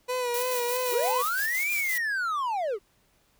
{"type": "tone with vibrato", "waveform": "30% pulse", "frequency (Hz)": 492.9, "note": "B4", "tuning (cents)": -3, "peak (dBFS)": -24, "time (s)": [0.08, 1.23], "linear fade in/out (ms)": 20, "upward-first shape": "sine", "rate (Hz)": 3.1, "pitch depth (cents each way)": 48}
{"type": "noise with tremolo", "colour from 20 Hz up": "blue", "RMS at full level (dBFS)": -33, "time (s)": [0.34, 1.98], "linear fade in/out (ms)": 2, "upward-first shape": "square", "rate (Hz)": 5.8, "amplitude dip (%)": 40}
{"type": "linear two-way sweep", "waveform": "triangle", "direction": "up then down", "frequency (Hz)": [329.6, 2424, 366.4], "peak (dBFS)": -24, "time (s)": [0.91, 2.79], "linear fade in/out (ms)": 50, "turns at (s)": 1.71}
{"effects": ["pink hiss -66 dBFS RMS until 3.39 s"]}